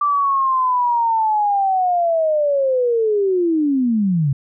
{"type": "linear sweep", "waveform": "sine", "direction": "down", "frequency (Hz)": [1174.7, 130.7], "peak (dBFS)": -14, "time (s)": [0.01, 4.33], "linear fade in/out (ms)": 5, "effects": []}